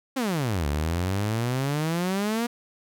sawtooth exponential two-way sweep, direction down then up, 277.2 to 70.5 to 241.4 Hz, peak -20 dBFS, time 0.16-2.47 s, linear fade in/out 10 ms, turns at 0.67 s, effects none

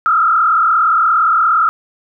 sine tone with frequency modulation, 1318.5 Hz, E6, in tune, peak -9 dBFS, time 0.06-1.69 s, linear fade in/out 0 ms, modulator 37.2 Hz, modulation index 2, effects none

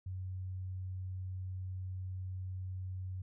sine tone, 93 Hz, F#2, 9 cents sharp, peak -38 dBFS, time 0.06-3.22 s, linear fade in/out 5 ms, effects none

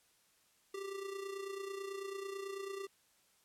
square tone with amplitude modulation, 392.5 Hz, G4, 2 cents sharp, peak -39 dBFS, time 0.74-2.87 s, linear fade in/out 5 ms, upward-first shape sine, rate 29.1 Hz, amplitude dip 60%, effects white hiss -71 dBFS RMS until 3.44 s + low-pass 12000 Hz 12 dB/octave

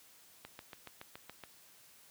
click train, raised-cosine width 0.3 ms, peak -30 dBFS, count 8, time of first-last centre 0.45-1.437 s, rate 7.09 Hz, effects white hiss -61 dBFS RMS until 2.1 s + high-pass 60 Hz 12 dB/octave

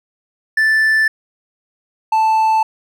triangle tone pair in turn, 1760 / 880 Hz, A6 / A5, 0 / 0 cents, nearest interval octave, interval 1200 cents, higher first, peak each -9 dBFS, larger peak neither, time 0.57-1.08 / 2.12-2.63 s, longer neither, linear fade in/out 5 ms, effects none

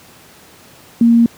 sine tone, 233.1 Hz, A#3, in tune, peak -6 dBFS, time 1.01-1.26 s, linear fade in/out 2 ms, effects pink hiss -43 dBFS RMS until 1.37 s + high-pass 100 Hz 12 dB/octave

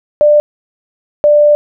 sine tone pair in turn, 594 / 591.7 Hz, D5 / D5, +20 / +13 cents, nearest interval unison, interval 7 cents, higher first, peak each -4 dBFS, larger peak neither, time 0.21-0.4 / 1.24-1.55 s, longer second, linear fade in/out 0 ms, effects none

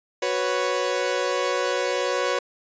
sawtooth chord, F# suspended fourth, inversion none, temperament equal, 370 / 493.9 / 554.4 Hz, F#4 / B4 / C#5, 0 / 0 / 0 cents, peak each -25 / -22 / -22 dBFS, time 0.22-2.39 s, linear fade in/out 5 ms, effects resampled to 16000 Hz

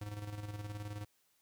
square tone with tremolo, 103.83 Hz, G#2, in tune, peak -40 dBFS, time 0.01-1.05 s, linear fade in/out 5 ms, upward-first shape square, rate 19 Hz, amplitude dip 50%, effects white hiss -74 dBFS RMS until 1.41 s

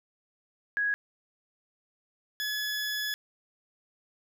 sine / 20% pulse tone pair in turn, 1661.2 / 1702 Hz, G#6 / G#6, 0 / +42 cents, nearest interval unison, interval 42 cents, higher second, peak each -25 dBFS, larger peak neither, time 0.77-0.94 / 2.4-3.14 s, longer second, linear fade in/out 0 ms, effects none

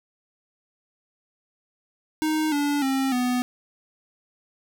square tone with pitch steps, 311.1 / 288.6 / 267.7 / 248.4 Hz, D#4 / D4 / C4 / B3, 0 / -30 / +40 / +10 cents, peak -22 dBFS, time 2.22-3.42 s, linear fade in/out 0 ms, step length 300 ms, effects none

